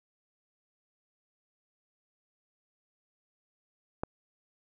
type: click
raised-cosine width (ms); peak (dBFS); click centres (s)
1; -17; 4.035
effects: none